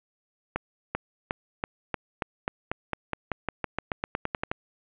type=accelerating click train; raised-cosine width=0.5 ms; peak=-12 dBFS; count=21; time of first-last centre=0.56-4.515 s; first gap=390 ms; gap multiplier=0.92; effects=resampled to 8000 Hz + 7-bit